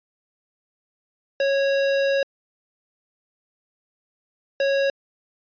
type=tone pair in turn; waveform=square; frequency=551 / 551 Hz; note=C#5 / C#5; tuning=-11 / -11 cents; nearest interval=unison; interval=0 cents; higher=neither; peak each=-19 dBFS; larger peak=neither; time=1.4-2.23 / 4.6-4.9 s; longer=first; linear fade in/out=2 ms; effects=resampled to 11025 Hz